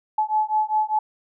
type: beating tone pair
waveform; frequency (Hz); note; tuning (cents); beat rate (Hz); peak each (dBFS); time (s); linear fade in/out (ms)
sine; 857 / 862; A5 / A5; -46 / -36; 5; -22; 0.18-0.99; 5
effects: none